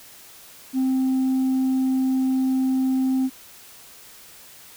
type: tone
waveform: sine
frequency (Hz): 261.6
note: C4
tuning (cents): 0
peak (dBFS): -16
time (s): 0.73-3.3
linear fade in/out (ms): 50
effects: tanh soft clip ceiling -17 dBFS + white hiss -46 dBFS RMS until 4.76 s